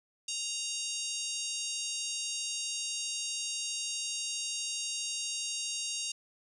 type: harmonic tone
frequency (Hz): 932.3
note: A#5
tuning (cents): 0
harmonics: 3 / 4 / 5 / 6 / 7 / 8 / 9 / 10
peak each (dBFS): -40 / -42 / -42 / -43 / -39 / -43 / -49 / -44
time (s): 0.28-6.12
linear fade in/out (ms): 5
effects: 11-bit